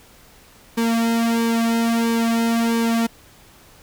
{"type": "tone with flanger", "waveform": "sawtooth", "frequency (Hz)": 230.2, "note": "A#3", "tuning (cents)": -22, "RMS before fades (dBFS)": -19, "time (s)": [0.77, 3.07], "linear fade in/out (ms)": 10, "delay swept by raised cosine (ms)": [1.5, 2.6], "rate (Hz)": 1.5, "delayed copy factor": -1, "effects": ["pink hiss -49 dBFS RMS until 3.82 s"]}